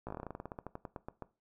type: slowing click train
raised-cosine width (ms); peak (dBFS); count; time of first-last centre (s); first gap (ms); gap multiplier
1; -27; 21; 0.07-1.223; 16; 1.12
effects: noise-tail reverb RT60 0.3 s tail -18 dB re dry